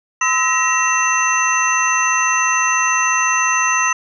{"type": "tone cluster", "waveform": "sine", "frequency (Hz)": [1021, 1295, 1906, 2703, 6140], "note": ["C6", "E6", "A#6", "E7", "G8"], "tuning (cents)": [-43, -31, 38, 43, -37], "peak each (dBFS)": -20, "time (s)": [0.21, 3.93], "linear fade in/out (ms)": 5, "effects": []}